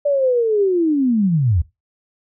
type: linear sweep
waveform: sine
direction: down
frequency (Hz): 586 to 72.8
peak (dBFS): -13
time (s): 0.05-1.62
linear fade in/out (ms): 10
effects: noise-tail reverb RT60 0.2 s tail -17 dB re dry